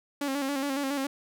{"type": "tone with vibrato", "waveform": "sawtooth", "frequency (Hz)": 276.9, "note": "C#4", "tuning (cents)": -2, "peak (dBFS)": -24, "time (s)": [0.21, 1.07], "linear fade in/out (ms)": 5, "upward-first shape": "square", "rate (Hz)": 7.2, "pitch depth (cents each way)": 53, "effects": []}